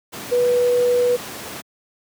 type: tone in noise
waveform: sine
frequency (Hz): 489.4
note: B4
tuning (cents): -16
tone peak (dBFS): -14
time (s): 0.31-1.17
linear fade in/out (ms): 20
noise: pink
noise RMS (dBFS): -32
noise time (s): 0.12-1.62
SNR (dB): +15
effects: high-pass 150 Hz 12 dB/octave

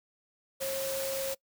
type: tone in noise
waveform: sine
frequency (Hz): 540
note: C#5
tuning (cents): -45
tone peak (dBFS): -32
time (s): 0.6-1.35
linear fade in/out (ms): 20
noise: white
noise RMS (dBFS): -37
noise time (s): 0.6-1.35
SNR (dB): +2
effects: noise-tail reverb RT60 0.1 s tail -24 dB re dry

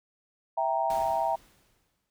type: chord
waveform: sine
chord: E diminished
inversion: none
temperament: equal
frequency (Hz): 659.3 / 784 / 932.3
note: E5 / G5 / Bb5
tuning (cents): 0 / 0 / 0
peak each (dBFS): -29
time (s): 0.57-1.36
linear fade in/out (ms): 10
type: noise with exponential decay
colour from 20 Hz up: pink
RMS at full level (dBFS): -41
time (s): 0.9-2.1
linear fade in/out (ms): 1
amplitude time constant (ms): 260
effects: none

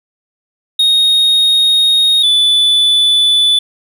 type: tone pair in turn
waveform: triangle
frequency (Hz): 3729 / 3480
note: A#7 / A7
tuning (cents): 0 / -20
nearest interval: minor second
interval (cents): 120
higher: first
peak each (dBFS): -6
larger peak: neither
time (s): 0.79-2.23 / 2.23-3.59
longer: first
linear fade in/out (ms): 5
effects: none

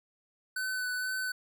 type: tone with vibrato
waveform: square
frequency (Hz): 1506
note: F#6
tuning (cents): +30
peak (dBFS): -32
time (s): 0.56-1.32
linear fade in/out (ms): 5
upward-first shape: sine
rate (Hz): 2.1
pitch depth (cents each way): 16
effects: none

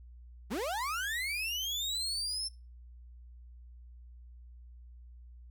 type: linear sweep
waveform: 35% pulse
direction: up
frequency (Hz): 162.9 to 5370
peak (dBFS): -31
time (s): 0.5-2.49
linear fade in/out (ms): 20
effects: noise-tail reverb RT60 0.3 s tail -23 dB re dry + added 60 Hz sine -49 dBFS peak until 5.5 s

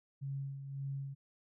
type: tone with tremolo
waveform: sine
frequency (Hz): 137.7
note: C#3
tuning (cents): -11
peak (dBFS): -36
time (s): 0.21-1.15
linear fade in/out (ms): 20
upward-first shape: sine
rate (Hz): 1.8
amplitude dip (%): 55
effects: none

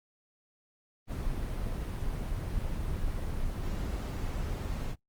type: noise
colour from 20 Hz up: brown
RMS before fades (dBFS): -33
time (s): 1.07-4.96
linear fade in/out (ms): 50
effects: noise-tail reverb RT60 0.1 s tail -22 dB re dry + Opus 24 kbps

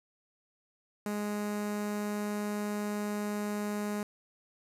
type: tone with notch filter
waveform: sawtooth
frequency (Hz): 207.7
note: G#3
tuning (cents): 0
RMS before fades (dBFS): -34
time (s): 1.06-4.03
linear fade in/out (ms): 2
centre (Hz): 3600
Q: 1.1
effects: resampled to 32000 Hz + 9-bit

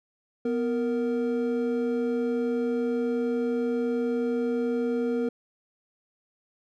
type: tone pair together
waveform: triangle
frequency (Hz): 246.9 / 465.7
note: B3 / A#4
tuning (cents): 0 / -2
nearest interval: major seventh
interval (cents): 1098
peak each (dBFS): -25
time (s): 0.45-5.29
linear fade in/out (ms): 5
effects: none

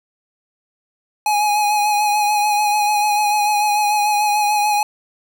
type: tone with vibrato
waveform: square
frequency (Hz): 835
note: G#5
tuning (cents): +9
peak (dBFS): -15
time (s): 1.26-4.83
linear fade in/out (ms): 2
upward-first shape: sine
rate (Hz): 6.8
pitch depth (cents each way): 27
effects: none

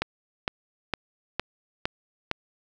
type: click train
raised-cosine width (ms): 0.3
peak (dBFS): -9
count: 6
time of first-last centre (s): 0.02-2.314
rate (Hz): 2.18
effects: none

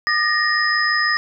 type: tone cluster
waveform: sine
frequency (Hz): 1211 / 1765 / 1871 / 5060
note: D#6 / A6 / A#6 / D#8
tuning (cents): -47 / +5 / +6 / +28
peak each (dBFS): -22 / -26 / -18 / -23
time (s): 0.07-1.17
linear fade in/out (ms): 0
effects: none

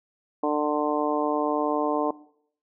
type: harmonic tone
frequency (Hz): 149.3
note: D3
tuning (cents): +29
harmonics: 2 / 3 / 4 / 5 / 6 / 7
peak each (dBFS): -26 / -28 / -29 / -30 / -31 / -31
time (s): 0.43-2.11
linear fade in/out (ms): 5
effects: noise-tail reverb RT60 0.6 s tail -19 dB re dry

